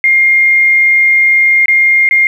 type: tone with dropouts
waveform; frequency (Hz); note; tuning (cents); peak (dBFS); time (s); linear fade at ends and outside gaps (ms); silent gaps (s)
sine; 2121; C7; +23; -5; 0.04-2.27; 1; 1.658-1.682 / 2.09-2.11
effects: 7-bit